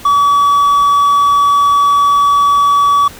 triangle tone, 1141 Hz, C#6, 50 cents sharp, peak -5 dBFS, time 0.05-3.08 s, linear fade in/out 5 ms, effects pink hiss -34 dBFS RMS until 3.19 s

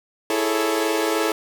sawtooth chord, A major seventh, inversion second, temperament equal with one note detuned, 329.6 / 417 / 440 / 554.4 Hz, E4 / G#4 / A4 / C#5, 0 / +7 / 0 / 0 cents, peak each -20 / -23 / -20 / -24 dBFS, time 0.3-1.32 s, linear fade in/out 2 ms, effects 8-bit

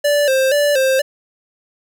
square tone with vibrato, 554.4 Hz, C#5, in tune, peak -13 dBFS, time 0.04-1.02 s, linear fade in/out 10 ms, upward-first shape square, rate 2.1 Hz, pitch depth 85 cents each way, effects none

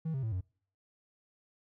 triangle tone with pitch steps, 160.7 / 133.58 / 111.04 / 92.3 Hz, E3 / C3 / A2 / F#2, -44 / +36 / +16 / -4 cents, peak -29 dBFS, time 0.05-0.41 s, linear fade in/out 10 ms, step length 90 ms, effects noise-tail reverb RT60 0.5 s tail -26 dB re dry + tanh soft clip ceiling -25 dBFS

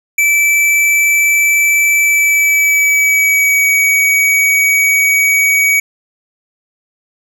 square tone with pitch glide, 2318 to 2261 Hz, D7 to C#7, -23 to +34 cents, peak -9 dBFS, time 0.18-5.8 s, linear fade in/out 5 ms, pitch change -43 cents, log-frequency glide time 2-3.72 s, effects none

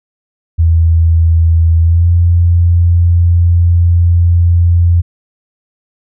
sine tone with pitch glide, 82.41 to 86.16 Hz, E2 to F2, 0 to -23 cents, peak -5 dBFS, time 0.58-5.02 s, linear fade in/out 20 ms, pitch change +77 cents, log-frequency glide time 1.81-2.08 s, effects none

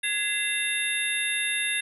sine tone cluster, 1673 / 2048 / 2720 / 3646 / 10800 Hz, G#6 / C7 / F7 / A#7 / E9, +12 / -38 / -46 / -39 / +41 cents, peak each -31 dBFS, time 0.03-1.81 s, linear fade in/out 10 ms, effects none

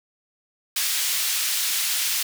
pink high-pass noise, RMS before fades -24 dBFS, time 0.76-2.23 s, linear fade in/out 5 ms, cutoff 2900 Hz, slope 12 dB/octave, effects none

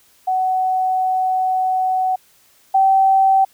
sine tone pair in turn, 748 / 771.7 Hz, F#5 / G5, +19 / -27 cents, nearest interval minor second, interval 54 cents, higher second, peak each -15 / -10 dBFS, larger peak second, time 0.27-2.16 / 2.74-3.45 s, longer first, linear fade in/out 10 ms, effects white hiss -54 dBFS RMS until 3.53 s

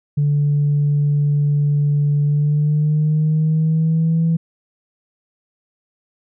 sine tone with pitch glide, 145.6 to 164.38 Hz, D3 to E3, -15 to -5 cents, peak -12 dBFS, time 0.17-4.37 s, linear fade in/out 10 ms, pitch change +210 cents, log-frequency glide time 2.22-4.26 s, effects tanh soft clip ceiling -10 dBFS

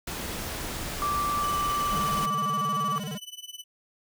pink noise, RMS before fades -34 dBFS, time 0.07-2.26 s, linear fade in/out 5 ms
sine tone with pitch glide, 1169 to 1152.2 Hz, D6 to D6, -8 to -33 cents, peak -25 dBFS, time 1.02-2.98 s, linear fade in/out 0 ms, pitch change -25 cents, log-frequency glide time 1.75-2.85 s
sawtooth tone with tremolo, 2988 Hz, F#7, 16 cents sharp, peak -33 dBFS, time 1.43-3.64 s, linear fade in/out 10 ms, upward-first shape sine, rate 19 Hz, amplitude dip 90%
square tone with vibrato, 174.61 Hz, F3, in tune, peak -33 dBFS, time 1.92-3.18 s, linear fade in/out 10 ms, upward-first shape square, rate 13 Hz, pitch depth 270 cents each way
effects none

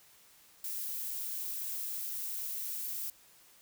violet noise, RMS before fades -38 dBFS, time 0.64-3.1 s, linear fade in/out 2 ms, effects white hiss -61 dBFS RMS until 3.61 s

